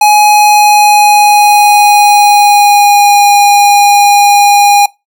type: tone with pitch glide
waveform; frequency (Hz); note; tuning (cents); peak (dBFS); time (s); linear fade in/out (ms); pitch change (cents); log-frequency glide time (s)
square; 838 to 815.1; G#5 to G#5; +15 to -33; -3; 0.01-4.86; 5; -48; 0.22-3.34
effects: noise-tail reverb RT60 0.2 s tail -21 dB re dry